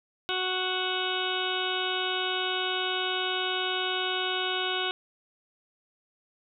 harmonic tone, 370 Hz, F#4, in tune, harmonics 1 / 2 / 3 / 4 / 6 / 7 / 8 / 9 / 10, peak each -34 / -36 / -37 / -34 / -39 / -39 / -33 / -39 / -35 dBFS, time 0.29-4.91 s, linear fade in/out 0 ms, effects none

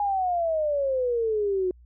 sine exponential sweep, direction down, 830 to 360.6 Hz, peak -22 dBFS, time 0-1.71 s, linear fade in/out 2 ms, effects added 60 Hz sine -49 dBFS peak until 1.85 s

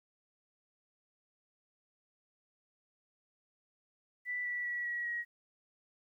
sine tone with pitch steps, 1975.5 / 1956.2 / 1937.1 / 1918.2 / 1899.4 Hz, B6 / B6 / B6 / A#6 / A#6, 0 / -17 / -34 / +49 / +32 cents, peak -34 dBFS, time 4.25-5.25 s, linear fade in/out 50 ms, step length 200 ms, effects 12-bit

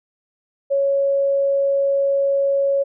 sine tone, 554.4 Hz, C#5, in tune, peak -15 dBFS, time 0.7-2.84 s, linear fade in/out 20 ms, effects none

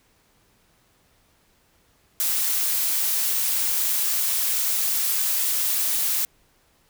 blue noise, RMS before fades -23 dBFS, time 2.2-6.25 s, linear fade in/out 0 ms, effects pink hiss -62 dBFS RMS until 6.89 s

